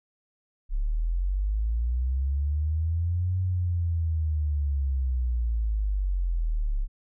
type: linear two-way sweep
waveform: sine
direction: up then down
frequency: 33.24 to 93 to 33.24 Hz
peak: -23 dBFS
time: 0.69-6.88 s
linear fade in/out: 50 ms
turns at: 3.4 s
effects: none